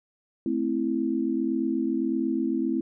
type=chord; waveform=sine; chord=A minor; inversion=none; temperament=equal; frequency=220 / 261.6 / 329.6 Hz; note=A3 / C4 / E4; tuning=0 / 0 / 0 cents; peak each=-30 / -27 / -27 dBFS; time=0.46-2.81 s; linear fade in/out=2 ms; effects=none